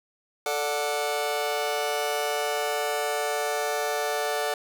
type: chord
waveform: sawtooth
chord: D major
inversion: second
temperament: just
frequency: 440.5 / 587.3 / 734.2 Hz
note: A4 / D5 / F#5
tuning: +2 / 0 / -14 cents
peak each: -26 dBFS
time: 0.46-4.54 s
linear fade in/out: 2 ms
effects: none